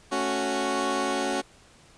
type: chord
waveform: 15% pulse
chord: F# minor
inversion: first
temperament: equal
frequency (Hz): 220 / 277.2 / 370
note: A3 / C#4 / F#4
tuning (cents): 0 / 0 / 0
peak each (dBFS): -27 / -22 / -22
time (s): 0.11-1.42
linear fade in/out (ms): 20
effects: pink hiss -55 dBFS RMS until 1.97 s + resampled to 22050 Hz